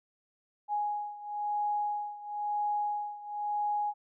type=beating tone pair; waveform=sine; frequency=830.6 / 831.59 Hz; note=G#5 / G#5; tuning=0 / +2 cents; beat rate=0.99 Hz; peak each=-32 / -35 dBFS; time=0.68-3.94 s; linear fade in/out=50 ms; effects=none